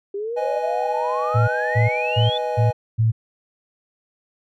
sine exponential sweep, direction up, 392 to 3532 Hz, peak -24 dBFS, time 0.14-2.38 s, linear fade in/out 5 ms
triangle chord, G# minor, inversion first, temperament equal, 493.9 / 622.3 / 830.6 Hz, B4 / D#5 / G#5, 0 / 0 / 0 cents, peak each -24 dBFS, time 0.36-2.73 s, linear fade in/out 20 ms
sine tone bursts, 112 Hz, A2, 31 cents sharp, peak -14 dBFS, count 5, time 1.34-3.12 s, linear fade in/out 20 ms, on 140 ms, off 270 ms
effects none

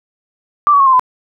sine tone with pitch steps, 1174.7 / 1132.1 / 1091 / 1051.4 / 1013.2 Hz, D6 / C#6 / C#6 / C6 / B5, 0 / +36 / -28 / +8 / +44 cents, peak -6 dBFS, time 0.67-0.995 s, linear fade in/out 0 ms, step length 65 ms, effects none

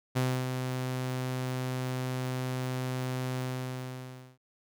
sawtooth tone with ADSR envelope, 128.2 Hz, C3, 35 cents flat, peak -21 dBFS, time 0.15-4.38 s, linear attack 19 ms, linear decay 280 ms, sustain -6 dB, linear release 1000 ms, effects none

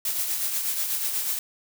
blue noise with tremolo, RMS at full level -25 dBFS, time 0.05-1.39 s, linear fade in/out 2 ms, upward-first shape triangle, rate 8.2 Hz, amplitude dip 50%, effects none

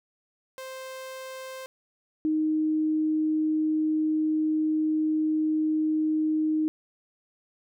sawtooth / sine tone pair in turn, 523.3 / 310.9 Hz, C5 / D#4, 0 / -1 cents, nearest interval major sixth, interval 901 cents, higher first, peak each -33 / -22 dBFS, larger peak second, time 0.58-1.66 / 2.25-6.68 s, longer second, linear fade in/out 0 ms, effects none

